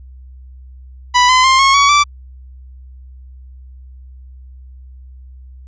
sawtooth tone with pitch steps, 987.8 / 1020.9 / 1055 / 1090.3 / 1126.8 / 1164.6 Hz, B5 / C6 / C6 / C#6 / C#6 / D6, 0 / -43 / +14 / -29 / +28 / -15 cents, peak -4 dBFS, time 1.14-2.04 s, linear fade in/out 20 ms, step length 150 ms, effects added 64 Hz sine -34 dBFS peak until 5.67 s + resampled to 16000 Hz

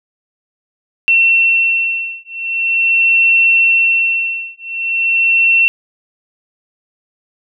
sine beating tone pair, 2707 / 2707.43 Hz, E7 / E7, +45 / +46 cents, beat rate 0.43 Hz, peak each -13 dBFS, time 1.08-5.68 s, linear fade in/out 0 ms, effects none

